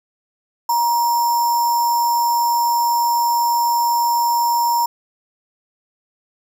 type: tone with sample-and-hold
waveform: sine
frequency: 946 Hz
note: A#5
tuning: 25 cents sharp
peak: -14 dBFS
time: 0.69-4.86 s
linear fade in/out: 5 ms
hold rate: 6300 Hz
effects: none